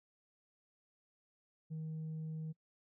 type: tone with tanh clipping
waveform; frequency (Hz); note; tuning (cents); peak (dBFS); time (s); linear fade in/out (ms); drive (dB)
sine; 157.9; D#3; +26; -40; 1.7-2.53; 20; 1
effects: noise-tail reverb RT60 0.1 s tail -26 dB re dry